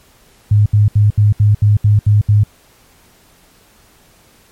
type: tone bursts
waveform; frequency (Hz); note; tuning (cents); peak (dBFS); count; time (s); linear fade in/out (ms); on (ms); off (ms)
sine; 104.3; G#2; +8; -6; 9; 0.51-2.436; 5; 150; 72
effects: pink hiss -49 dBFS RMS until 4.51 s + MP3 64 kbps